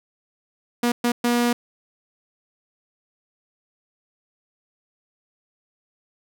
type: tone bursts at uneven times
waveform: sawtooth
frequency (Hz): 240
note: B3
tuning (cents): -49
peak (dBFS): -14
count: 3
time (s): 0.83-0.92 / 1.04-1.12 / 1.24-1.53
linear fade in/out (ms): 5
effects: none

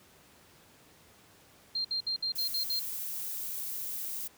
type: tone bursts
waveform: sine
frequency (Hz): 4186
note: C8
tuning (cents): 0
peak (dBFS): -29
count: 7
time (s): 1.75-2.795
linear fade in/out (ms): 5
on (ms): 97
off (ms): 61
type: noise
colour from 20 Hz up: violet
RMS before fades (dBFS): -37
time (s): 2.35-4.28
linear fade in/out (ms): 10
effects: pink hiss -59 dBFS RMS until 4.37 s + high-pass 80 Hz 12 dB/octave

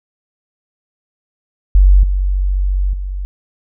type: tone with level steps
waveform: sine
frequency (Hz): 47.22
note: F#1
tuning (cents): +36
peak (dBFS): -4 / -12 / -19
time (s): 1.75-3.25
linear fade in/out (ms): 0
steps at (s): 2.03 / 2.93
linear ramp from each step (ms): 5
effects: none

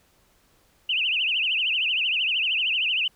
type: tone with vibrato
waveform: sine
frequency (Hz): 2772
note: F7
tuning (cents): -14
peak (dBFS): -21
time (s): 0.89-3.08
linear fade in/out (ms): 5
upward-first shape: triangle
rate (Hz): 13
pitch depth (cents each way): 220
effects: pink hiss -62 dBFS RMS until 3.15 s

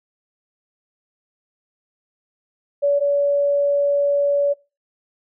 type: tone pair in turn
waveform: sine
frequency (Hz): 570 / 570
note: C#5 / C#5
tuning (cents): +48 / +48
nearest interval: unison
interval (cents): 0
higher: neither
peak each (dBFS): -14 / -15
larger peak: first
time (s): 2.82-3 / 3-4.54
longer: second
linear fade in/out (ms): 20
effects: noise-tail reverb RT60 0.3 s tail -23 dB re dry

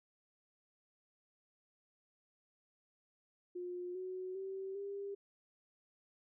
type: tone with pitch steps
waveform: sine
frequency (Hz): 356.9 / 370.6 / 384.7 / 399.5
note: F4 / F#4 / G4 / G4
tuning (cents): +38 / +3 / -33 / +33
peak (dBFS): -40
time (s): 3.55-5.15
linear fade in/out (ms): 10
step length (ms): 400
effects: none

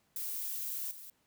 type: noise with level steps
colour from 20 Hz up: violet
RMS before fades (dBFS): -38 / -49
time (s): 0.16-1.1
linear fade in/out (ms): 2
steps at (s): 0.91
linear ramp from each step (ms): 2
effects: pink hiss -73 dBFS RMS until 1.26 s + high-pass 80 Hz 12 dB/octave

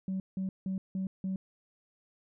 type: tone bursts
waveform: sine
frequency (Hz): 189.8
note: F#3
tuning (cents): +44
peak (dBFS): -29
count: 5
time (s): 0.08-1.36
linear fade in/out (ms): 2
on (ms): 120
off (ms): 170
effects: tanh soft clip ceiling -28 dBFS

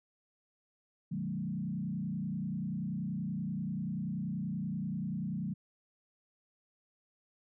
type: tone with frequency modulation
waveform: sine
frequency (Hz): 184.7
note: F#3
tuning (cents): -3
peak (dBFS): -33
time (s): 1.11-5.54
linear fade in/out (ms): 10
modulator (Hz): 30.4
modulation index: 1.4
effects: none

